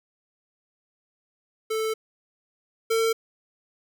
square tone pair in turn, 440 / 451.3 Hz, A4 / A4, 0 / +44 cents, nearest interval unison, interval 44 cents, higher second, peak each -25 / -21 dBFS, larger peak second, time 1.7-1.94 / 2.9-3.13 s, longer first, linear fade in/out 10 ms, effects none

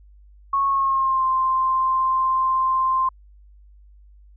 sine tone with pitch glide, 1100 to 1047.3 Hz, C#6 to C6, -14 to +1 cents, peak -17 dBFS, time 0.53-3.09 s, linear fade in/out 5 ms, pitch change -85 cents, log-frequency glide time 0.67-1.26 s, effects added 50 Hz sine -46 dBFS peak until 4.36 s

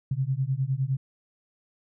sine beating tone pair, 128.6 / 138.4 Hz, C3 / C#3, -30 / -2 cents, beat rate 9.8 Hz, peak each -27 dBFS, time 0.11-0.97 s, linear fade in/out 5 ms, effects none

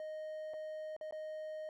triangle tone with dropouts, 621 Hz, D#5, 3 cents flat, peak -39 dBFS, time 0-1.69 s, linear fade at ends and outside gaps 1 ms, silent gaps 0.536-0.54 / 0.965-1.011 / 1.11-1.124 s, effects none

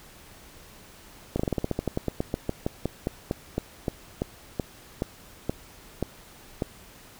slowing click train, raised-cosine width 2 ms, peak -12 dBFS, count 27, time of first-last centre 1.36-6.622 s, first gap 35 ms, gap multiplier 1.12, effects pink hiss -50 dBFS RMS until 7.19 s

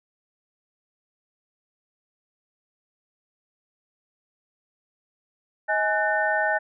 sine tone cluster, 631 / 833 / 1498 / 1800 Hz, D#5 / G#5 / F#6 / A6, +24 / +5 / +21 / +39 cents, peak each -26 dBFS, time 5.68-6.59 s, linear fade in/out 20 ms, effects none

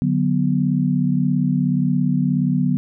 sine chord, B minor, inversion first, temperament just, 148.16 / 185.21 / 246.9 Hz, D3 / F#3 / B3, +16 / +2 / 0 cents, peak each -20 dBFS, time 0.02-2.77 s, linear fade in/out 0 ms, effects none

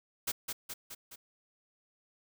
white noise with echo, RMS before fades -33 dBFS, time 0.27-0.32 s, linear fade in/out 10 ms, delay 210 ms, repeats 4, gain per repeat -4 dB, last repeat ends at 1.16 s, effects none

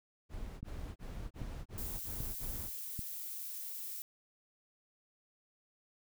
brown noise bursts, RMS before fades -43 dBFS, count 7, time 0.29-2.704 s, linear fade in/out 50 ms, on 320 ms, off 29 ms
click train, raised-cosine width 5 ms, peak -29 dBFS, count 4, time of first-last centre 0.63-2.992 s, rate 1.27 Hz
violet noise, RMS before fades -43 dBFS, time 1.78-4.02 s, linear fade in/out 0 ms
effects none

